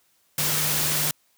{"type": "tone in noise", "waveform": "sine", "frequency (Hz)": 151.5, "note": "D#3", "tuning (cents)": -46, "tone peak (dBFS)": -32, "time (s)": [0.38, 1.11], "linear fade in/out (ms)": 2, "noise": "white", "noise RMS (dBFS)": -24, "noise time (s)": [0.38, 1.11], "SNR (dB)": -11, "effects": ["white hiss -65 dBFS RMS until 1.37 s", "high-pass 60 Hz 12 dB/octave"]}